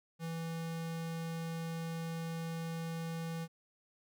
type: tone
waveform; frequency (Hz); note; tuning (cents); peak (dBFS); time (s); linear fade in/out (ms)
square; 164.81; E3; 0; -38; 0.19-3.48; 50
effects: none